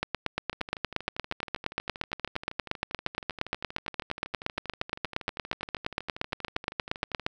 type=two click trains; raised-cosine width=0.3 ms; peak=-23 / -11 dBFS; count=85 / 63; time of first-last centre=0.53-7.197 / 0.03-7.265 s; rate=12.6 / 8.57 Hz; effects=none